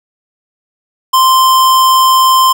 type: tone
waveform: square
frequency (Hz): 1043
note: C6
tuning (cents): -6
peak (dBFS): -6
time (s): 1.13-2.53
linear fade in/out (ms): 10
effects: none